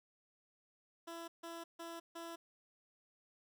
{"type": "tone bursts", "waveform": "15% pulse", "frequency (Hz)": 334.9, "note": "E4", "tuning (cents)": 27, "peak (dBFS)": -39, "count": 4, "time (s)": [1.07, 2.36], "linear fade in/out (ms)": 10, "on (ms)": 210, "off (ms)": 150, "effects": []}